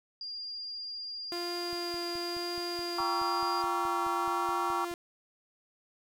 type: tone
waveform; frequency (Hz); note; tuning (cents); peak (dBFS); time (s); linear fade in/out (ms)
sine; 4805; D8; +39; -37; 0.21-3.62; 2
type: tone with vibrato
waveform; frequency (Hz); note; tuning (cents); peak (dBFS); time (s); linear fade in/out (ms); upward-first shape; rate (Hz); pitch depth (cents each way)
sawtooth; 347.4; F4; -9; -31; 1.32-4.94; 0; triangle; 1; 9
type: click train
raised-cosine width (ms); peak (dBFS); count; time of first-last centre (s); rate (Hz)
5; -40; 16; 1.73-4.915; 4.71
type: chord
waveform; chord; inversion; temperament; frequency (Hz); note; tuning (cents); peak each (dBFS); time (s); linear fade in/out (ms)
sine; G diminished seventh; none; just; 784 / 940.8 / 1128.9 / 1354.7; G5 / Bb5 / Db6 / Fb6; 0 / +16 / +31 / +47; -36 / -35 / -33 / -36; 2.98-4.85; 5
effects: none